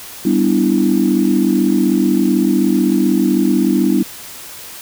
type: chord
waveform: sine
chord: E minor seventh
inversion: first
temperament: equal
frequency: 196 / 246.9 / 293.7 / 329.6 Hz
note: G3 / B3 / D4 / E4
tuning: 0 / 0 / 0 / 0 cents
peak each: -16 dBFS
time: 0.25-4.03 s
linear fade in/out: 5 ms
effects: tanh soft clip ceiling -1 dBFS + white hiss -33 dBFS RMS until 4.81 s